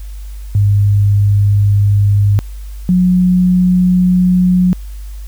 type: tone pair in turn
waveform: sine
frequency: 101.5 / 181.48 Hz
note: G#2 / F#3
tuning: -39 / -33 cents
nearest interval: minor seventh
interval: 1006 cents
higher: second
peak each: -7 dBFS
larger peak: neither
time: 0.55-2.39 / 2.89-4.73 s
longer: neither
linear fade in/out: 0 ms
effects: added 50 Hz sine -24 dBFS peak until 5.27 s + white hiss -45 dBFS RMS until 5.27 s